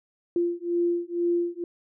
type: beating tone pair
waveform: sine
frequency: 344.9 / 347 Hz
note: F4 / F4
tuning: -22 / -11 cents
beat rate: 2.1 Hz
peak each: -26 dBFS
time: 0.36-1.64 s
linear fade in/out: 2 ms
effects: none